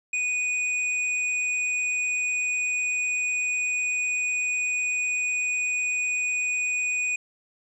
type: tone with hard clipping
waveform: sine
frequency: 2477 Hz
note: D#7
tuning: 8 cents flat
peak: -25 dBFS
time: 0.13-7.16 s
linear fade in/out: 5 ms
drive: 13 dB
effects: resampled to 22050 Hz